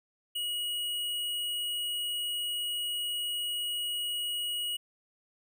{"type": "tone with hard clipping", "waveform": "sine", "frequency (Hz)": 2903, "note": "F#7", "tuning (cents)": -34, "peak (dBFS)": -32, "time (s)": [0.35, 4.77], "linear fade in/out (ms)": 10, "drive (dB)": 14, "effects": []}